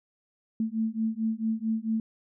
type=beating tone pair; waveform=sine; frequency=220 / 224.5 Hz; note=A3 / A3; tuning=0 / +35 cents; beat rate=4.5 Hz; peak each=-29 dBFS; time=0.6-2 s; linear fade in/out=2 ms; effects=none